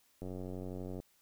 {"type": "click train", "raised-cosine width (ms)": 2, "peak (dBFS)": -30, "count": 73, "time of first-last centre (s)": [0.22, 1.001], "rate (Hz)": 92.2, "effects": ["white hiss -70 dBFS RMS until 1.21 s"]}